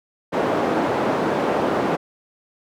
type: band-pass noise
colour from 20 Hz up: white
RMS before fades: -21 dBFS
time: 0.32-1.97 s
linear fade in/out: 20 ms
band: 210 to 680 Hz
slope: 12 dB/octave
effects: none